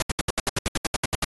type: noise bursts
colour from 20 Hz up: pink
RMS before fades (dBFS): -23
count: 14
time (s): 0-1.245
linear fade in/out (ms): 2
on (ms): 23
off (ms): 71
effects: AAC 32 kbps